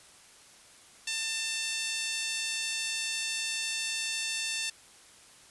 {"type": "tone with high-pass filter", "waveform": "5% pulse", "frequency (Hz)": 894, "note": "A5", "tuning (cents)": 27, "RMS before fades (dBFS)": -33, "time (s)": [1.07, 4.7], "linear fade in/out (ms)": 5, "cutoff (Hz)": 2400, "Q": 1.8, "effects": ["white hiss -55 dBFS RMS until 5.5 s", "resampled to 24000 Hz"]}